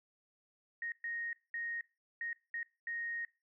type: tone bursts at uneven times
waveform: sine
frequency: 1864.7 Hz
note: A#6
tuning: in tune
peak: -37 dBFS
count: 6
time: 0.82-0.92 / 1.04-1.33 / 1.54-1.81 / 2.21-2.33 / 2.54-2.63 / 2.87-3.25 s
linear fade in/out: 2 ms
effects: noise-tail reverb RT60 0.3 s tail -21 dB re dry